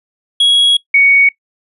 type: tone pair in turn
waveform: triangle / sine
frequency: 3322 / 2233 Hz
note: G#7 / C#7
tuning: 0 / +12 cents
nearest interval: perfect fifth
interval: 688 cents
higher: first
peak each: -5 dBFS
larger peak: neither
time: 0.4-0.77 / 0.94-1.29 s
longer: first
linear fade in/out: 5 ms
effects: noise-tail reverb RT60 0.1 s tail -19 dB re dry + resampled to 32000 Hz